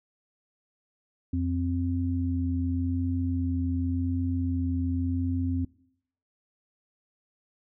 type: tone pair together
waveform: sine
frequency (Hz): 87.5 / 261.6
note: F2 / C4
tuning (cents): +4 / 0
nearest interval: octave + perfect fifth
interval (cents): 1896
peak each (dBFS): -27 / -28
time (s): 1.33-5.65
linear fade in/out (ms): 5
effects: noise-tail reverb RT60 0.7 s tail -22 dB re dry